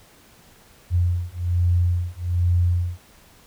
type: beating tone pair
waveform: sine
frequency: 87.31 / 88.51 Hz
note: F2 / F2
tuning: 0 / +24 cents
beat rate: 1.2 Hz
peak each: -21 dBFS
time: 0.9-3 s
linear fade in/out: 50 ms
effects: pink hiss -52 dBFS RMS until 3.46 s